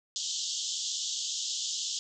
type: band-pass noise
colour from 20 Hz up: white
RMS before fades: -34 dBFS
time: 0.16-1.99 s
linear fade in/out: 0 ms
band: 3000 to 7400 Hz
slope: 96 dB/octave
effects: none